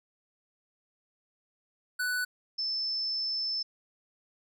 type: tone pair in turn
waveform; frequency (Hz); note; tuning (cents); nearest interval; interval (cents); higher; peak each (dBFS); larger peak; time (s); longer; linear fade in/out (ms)
square / sine; 1488 / 5274; F#6 / E8; +9 / 0; octave + minor seventh; 2191; second; -29 / -29; neither; 1.99-2.25 / 2.58-3.63; second; 10
effects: none